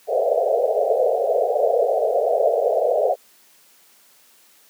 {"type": "band-pass noise", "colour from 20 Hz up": "white", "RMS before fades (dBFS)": -19, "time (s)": [0.07, 3.16], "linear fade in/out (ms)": 50, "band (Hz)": [430, 720], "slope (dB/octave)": 96, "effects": ["white hiss -54 dBFS RMS until 4.69 s", "high-pass 200 Hz 12 dB/octave"]}